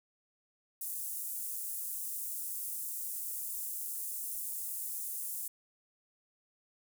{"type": "high-pass noise", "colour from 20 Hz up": "pink", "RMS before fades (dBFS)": -39, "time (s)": [0.81, 5.48], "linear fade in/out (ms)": 5, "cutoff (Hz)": 9000, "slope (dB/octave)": 24, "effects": []}